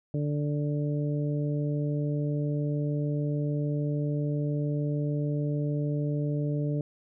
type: harmonic tone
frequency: 146.83 Hz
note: D3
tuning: in tune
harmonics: 1 / 2 / 3 / 4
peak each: -27 / -33 / -37 / -39 dBFS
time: 0.14-6.81 s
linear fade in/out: 2 ms
effects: none